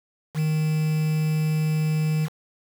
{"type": "tone with quantisation", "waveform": "triangle", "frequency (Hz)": 155.56, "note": "D#3", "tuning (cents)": 0, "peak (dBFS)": -18, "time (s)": [0.34, 2.29], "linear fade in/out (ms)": 50, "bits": 6, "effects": []}